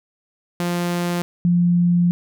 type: tone pair in turn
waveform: sawtooth / sine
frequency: 174.61 / 174.61 Hz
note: F3 / F3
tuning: 0 / 0 cents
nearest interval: unison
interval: 0 cents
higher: neither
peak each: -16 / -13 dBFS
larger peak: second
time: 0.6-1.22 / 1.45-2.11 s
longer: second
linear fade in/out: 0 ms
effects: none